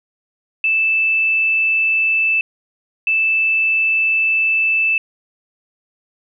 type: tone bursts at uneven times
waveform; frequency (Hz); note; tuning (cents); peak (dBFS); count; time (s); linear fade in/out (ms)
sine; 2637; E7; 0; -13; 2; 0.64-2.41 / 3.07-4.98; 2
effects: none